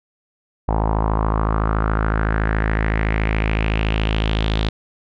sawtooth tone with low-pass filter sweep, 53.8 Hz, A1, 38 cents flat, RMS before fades -19 dBFS, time 0.68-4.69 s, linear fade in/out 5 ms, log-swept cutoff 870 to 3700 Hz, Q 4, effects none

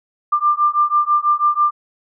sine beating tone pair, 1188 / 1194.1 Hz, D6 / D6, +20 / +28 cents, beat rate 6.1 Hz, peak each -16 dBFS, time 0.32-1.71 s, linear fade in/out 10 ms, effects none

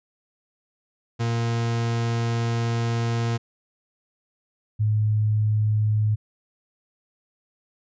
40% pulse / sine tone pair in turn, 116.4 / 106.91 Hz, A#2 / A2, -2 / -49 cents, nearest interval minor second, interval 147 cents, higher first, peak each -21 / -18 dBFS, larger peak second, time 1.19-3.38 / 4.79-6.16 s, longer first, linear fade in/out 20 ms, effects resampled to 16000 Hz

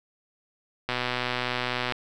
click train, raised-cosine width 0.3 ms, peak -11 dBFS, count 129, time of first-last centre 0.89-1.922 s, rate 124 Hz, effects none

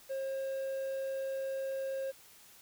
triangle tone with quantisation, 537 Hz, C5, 45 cents sharp, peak -32 dBFS, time 0.09-2.12 s, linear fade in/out 20 ms, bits 10, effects white hiss -58 dBFS RMS until 2.61 s

